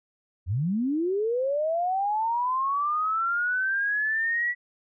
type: linear sweep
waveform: sine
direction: up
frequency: 77.6 to 1955 Hz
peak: -23 dBFS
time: 0.46-4.55 s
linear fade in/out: 50 ms
effects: none